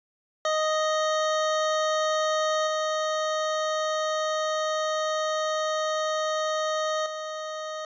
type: tone with level steps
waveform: 25% pulse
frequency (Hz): 622.3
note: D#5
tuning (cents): 0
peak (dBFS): -19 / -21 / -28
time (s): 0.45-7.85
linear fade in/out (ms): 2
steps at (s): 2.67 / 7.06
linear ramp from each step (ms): 2
effects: resampled to 16000 Hz